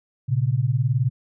sine beating tone pair, 116.54 / 135.54 Hz, A#2 / C#3, 0 / -39 cents, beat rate 19 Hz, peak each -21 dBFS, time 0.28-1.1 s, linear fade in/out 20 ms, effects none

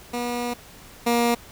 15% pulse tone pair in turn, 241.8 / 236.8 Hz, B3 / A#3, -36 / +27 cents, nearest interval unison, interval 37 cents, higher first, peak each -19 / -12 dBFS, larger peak second, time 0.13-0.54 / 1.06-1.35 s, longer first, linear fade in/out 10 ms, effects pink hiss -46 dBFS RMS until 1.51 s

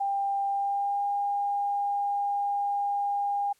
sine tone with pitch glide, 795 to 808.4 Hz, G5 to G#5, +24 to -47 cents, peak -25 dBFS, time 0-3.53 s, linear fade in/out 10 ms, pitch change +29 cents, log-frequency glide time 0.48-1.05 s, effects white hiss -66 dBFS RMS until 3.59 s + low-pass 12000 Hz 12 dB/octave

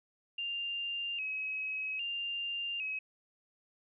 sine tone with vibrato, 2671 Hz, E7, 22 cents sharp, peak -34 dBFS, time 0.38-2.99 s, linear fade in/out 5 ms, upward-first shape square, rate 0.62 Hz, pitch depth 78 cents each way, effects none

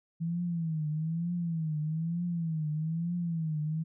sine tone with vibrato, 163 Hz, E3, 19 cents flat, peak -29 dBFS, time 0.2-3.84 s, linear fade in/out 20 ms, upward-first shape triangle, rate 1.1 Hz, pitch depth 140 cents each way, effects none

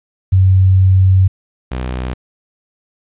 sine / sawtooth tone pair in turn, 94.3 / 62.94 Hz, F#2 / B1, +33 / +33 cents, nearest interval perfect fifth, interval 700 cents, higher first, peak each -6 / -15 dBFS, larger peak first, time 0.32-1.28 / 1.71-2.14 s, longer first, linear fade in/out 10 ms, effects resampled to 8000 Hz + 8-bit

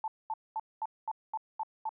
sine tone bursts, 880 Hz, A5, in tune, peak -31 dBFS, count 8, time 0.04-1.892 s, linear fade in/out 2 ms, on 39 ms, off 220 ms, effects none

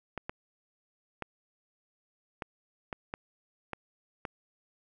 clicks, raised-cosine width 0.5 ms, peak -20 dBFS, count 8, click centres 0.177 / 0.295 / 1.223 / 2.422 / 2.928 / 3.139 / 3.733 / 4.252 s, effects none

